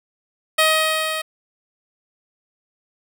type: tone with level ramp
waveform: 10% pulse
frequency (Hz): 630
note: D#5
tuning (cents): +21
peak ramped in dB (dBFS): -4 to -15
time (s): 0.58-1.22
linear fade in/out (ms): 10
effects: none